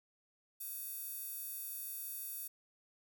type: tone with high-pass filter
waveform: square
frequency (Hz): 513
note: C5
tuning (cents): -34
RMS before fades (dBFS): -44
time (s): 0.6-2.48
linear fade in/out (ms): 10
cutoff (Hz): 12000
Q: 1.6
effects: none

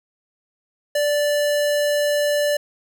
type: tone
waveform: square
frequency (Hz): 585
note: D5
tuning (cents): -7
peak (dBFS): -18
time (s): 0.95-2.57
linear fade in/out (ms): 5
effects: none

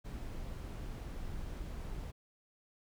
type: noise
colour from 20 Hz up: brown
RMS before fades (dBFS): -42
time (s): 0.04-2.12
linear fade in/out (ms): 20
effects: none

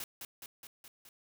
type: noise with echo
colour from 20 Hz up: white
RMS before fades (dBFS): -41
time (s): 0-0.04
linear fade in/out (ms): 2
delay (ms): 210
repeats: 5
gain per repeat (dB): -3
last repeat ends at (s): 1.09
effects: none

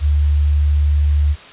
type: tone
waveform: sine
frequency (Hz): 73.42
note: D2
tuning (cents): 0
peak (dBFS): -11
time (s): 0-1.36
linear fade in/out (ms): 50
effects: white hiss -38 dBFS RMS until 1.52 s + resampled to 8000 Hz

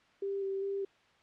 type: tone with vibrato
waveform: sine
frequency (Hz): 392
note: G4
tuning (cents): 0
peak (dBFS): -32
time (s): 0.22-0.85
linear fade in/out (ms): 5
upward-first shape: square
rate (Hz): 2.5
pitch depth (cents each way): 14
effects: white hiss -65 dBFS RMS until 1.22 s + low-pass 3000 Hz 12 dB/octave

